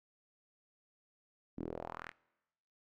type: tone with band-pass filter sweep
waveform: sawtooth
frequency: 41.2 Hz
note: E1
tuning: in tune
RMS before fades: -44 dBFS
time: 1.57-2.12 s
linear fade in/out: 20 ms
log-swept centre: 250 to 2100 Hz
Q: 2.7
effects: noise-tail reverb RT60 1.0 s tail -24 dB re dry